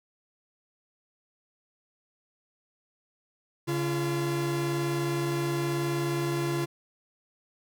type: tone pair together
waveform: 45% pulse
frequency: 140.8 / 342.5 Hz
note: C#3 / F4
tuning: +27 / -34 cents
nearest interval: octave + minor third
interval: 1539 cents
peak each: -30 / -29 dBFS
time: 3.67-6.66 s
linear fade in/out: 20 ms
effects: none